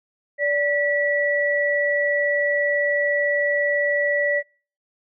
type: tone pair together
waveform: sine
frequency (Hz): 580 / 1947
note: D5 / B6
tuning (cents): -22 / -25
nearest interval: octave + major sixth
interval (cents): 2097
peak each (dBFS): -21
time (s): 0.38-4.43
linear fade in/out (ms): 50
effects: noise-tail reverb RT60 0.4 s tail -25 dB re dry